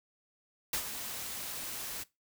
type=noise with ADSR envelope; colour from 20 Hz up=white; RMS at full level=-31 dBFS; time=0.73-2.04 s; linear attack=4 ms; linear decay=82 ms; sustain=-9 dB; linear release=14 ms; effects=noise-tail reverb RT60 0.2 s tail -19 dB re dry